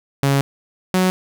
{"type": "tone pair in turn", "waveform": "sawtooth", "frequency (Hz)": [138.59, 185], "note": ["C#3", "F#3"], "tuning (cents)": [0, 0], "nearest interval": "perfect fourth", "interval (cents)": 500, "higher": "second", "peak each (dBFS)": -10, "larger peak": "neither", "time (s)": [[0.23, 0.41], [0.94, 1.1]], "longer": "first", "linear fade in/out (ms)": 0, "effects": ["8-bit"]}